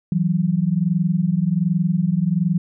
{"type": "tone pair together", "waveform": "sine", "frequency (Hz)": [163.7, 185], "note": ["E3", "F#3"], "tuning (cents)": [-12, 0], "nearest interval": "major second", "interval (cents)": 212, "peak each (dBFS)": -19, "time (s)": [0.12, 2.58], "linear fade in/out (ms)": 2, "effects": []}